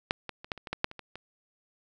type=clicks; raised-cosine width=0.3 ms; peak=-9 / -20 / -27 / -15 / -28 / -23 / -15 / -8 / -26 / -25 / -25 dBFS; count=11; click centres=0.109 / 0.293 / 0.445 / 0.518 / 0.577 / 0.672 / 0.73 / 0.844 / 0.914 / 0.993 / 1.156 s; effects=none